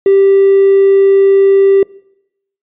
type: tone with hard clipping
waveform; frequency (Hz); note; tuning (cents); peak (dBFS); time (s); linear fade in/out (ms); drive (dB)
triangle; 392; G4; 0; -5; 0.06-1.83; 2; 4
effects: noise-tail reverb RT60 0.8 s tail -23 dB re dry + resampled to 8000 Hz